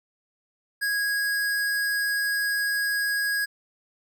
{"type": "tone", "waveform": "square", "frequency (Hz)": 1651, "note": "G#6", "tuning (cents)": -11, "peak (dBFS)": -24, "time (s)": [0.81, 3.46], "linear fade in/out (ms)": 20, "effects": []}